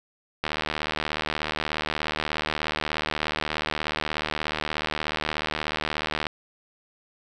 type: click train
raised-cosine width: 0.3 ms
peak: -10 dBFS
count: 448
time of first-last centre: 0.44-6.268 s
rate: 76.7 Hz
effects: none